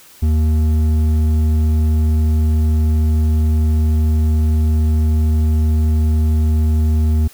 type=tone with hard clipping; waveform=sine; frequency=77.78 Hz; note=D#2; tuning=in tune; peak=-13 dBFS; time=0.22-7.28 s; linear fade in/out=10 ms; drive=7 dB; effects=white hiss -44 dBFS RMS until 7.33 s